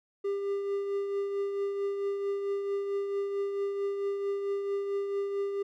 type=tone with tremolo; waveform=triangle; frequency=399 Hz; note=G4; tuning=31 cents sharp; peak=-25 dBFS; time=0.24-5.63 s; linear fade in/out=10 ms; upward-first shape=triangle; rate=4.5 Hz; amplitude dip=45%; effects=none